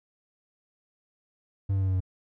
triangle tone with pitch steps, 98 / 96.65 / 95.32 / 94.01 / 92.71 Hz, G2 / G2 / G2 / F#2 / F#2, 0 / -24 / -48 / +28 / +4 cents, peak -21 dBFS, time 1.69-2.005 s, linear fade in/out 10 ms, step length 63 ms, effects none

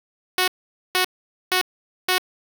5% pulse tone bursts, 368.2 Hz, F#4, 8 cents flat, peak -6 dBFS, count 4, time 0.38-2.182 s, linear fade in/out 2 ms, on 98 ms, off 470 ms, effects 7-bit

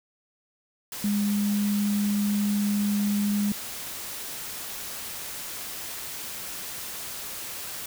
sine tone in noise, 205.1 Hz, G#3, 21 cents flat, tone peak -22 dBFS, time 1.04-3.52 s, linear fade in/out 2 ms, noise white, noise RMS -36 dBFS, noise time 0.92-7.86 s, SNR +11 dB, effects none

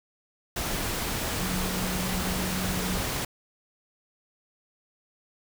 sine tone in noise, 184.3 Hz, F#3, 7 cents flat, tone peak -31 dBFS, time 1.4-2.98 s, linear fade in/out 5 ms, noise pink, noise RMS -30 dBFS, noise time 0.56-3.25 s, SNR -4 dB, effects none

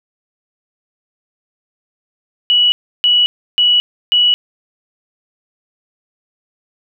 sine tone bursts, 2937 Hz, F#7, 13 cents flat, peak -8 dBFS, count 4, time 2.5-4.34 s, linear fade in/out 0 ms, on 220 ms, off 320 ms, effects none

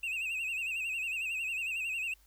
triangle tone with vibrato, 2637 Hz, E7, in tune, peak -31 dBFS, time 0.03-2.14 s, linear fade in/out 5 ms, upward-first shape sine, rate 11 Hz, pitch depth 96 cents each way, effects added 50 Hz sine -62 dBFS peak until 2.26 s + white hiss -67 dBFS RMS until 2.26 s

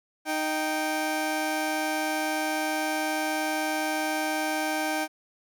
20% pulse tone pair together, 309.9 / 781 Hz, D#4 / G5, -7 / -7 cents, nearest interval octave + major third, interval 1600 cents, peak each -24 dBFS, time 0.25-5.08 s, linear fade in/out 50 ms, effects none

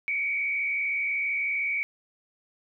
sine tone with frequency modulation, 2275 Hz, C#7, 44 cents sharp, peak -25 dBFS, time 0.08-1.83 s, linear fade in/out 0 ms, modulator 72.9 Hz, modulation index 1, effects none

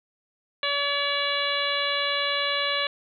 harmonic tone, 570 Hz, C#5, 48 cents sharp, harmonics 1 / 2 / 3 / 4 / 5 / 6 / 7, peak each -31 / -31 / -31 / -31 / -31 / -31 / -31 dBFS, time 0.63-2.87 s, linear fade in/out 2 ms, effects none

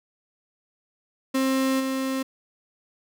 35% pulse tone with level steps, 265.1 Hz, C4, 23 cents sharp, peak -19 / -23 dBFS, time 1.34-2.23 s, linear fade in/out 10 ms, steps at 1.79 s, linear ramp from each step 20 ms, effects none

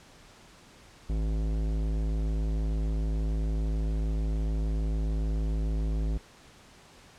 sine tone with tanh clipping, 53.4 Hz, G#1, 49 cents sharp, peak -28 dBFS, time 1.09-6.18 s, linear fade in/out 10 ms, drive 17 dB, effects pink hiss -54 dBFS RMS until 7.18 s + low-pass 8000 Hz 12 dB/octave

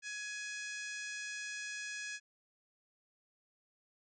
harmonic tone, 838 Hz, G#5, 15 cents sharp, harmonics 2 / 3 / 4 / 5 / 6 / 7 / 8 / 9 / 10, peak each -43 / -46 / -54 / -55 / -52 / -52 / -51 / -61 / -58 dBFS, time 0.02-2.2 s, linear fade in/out 50 ms, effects none

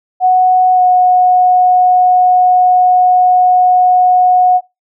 sine tone with pitch glide, 738 to 729.9 Hz, F#5 to F#5, -5 to -24 cents, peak -5 dBFS, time 0.2-4.61 s, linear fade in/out 50 ms, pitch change -19 cents, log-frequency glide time 0.74-0.81 s, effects noise-tail reverb RT60 0.2 s tail -21 dB re dry

